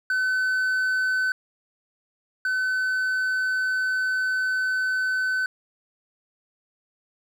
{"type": "tone pair in turn", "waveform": "triangle", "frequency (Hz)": [1516, 1516], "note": ["F#6", "F#6"], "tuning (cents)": [42, 42], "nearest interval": "unison", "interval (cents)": 0, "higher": "neither", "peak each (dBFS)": [-19, -20], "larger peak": "first", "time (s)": [[0.1, 1.32], [2.45, 5.46]], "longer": "second", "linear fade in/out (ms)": 2, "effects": []}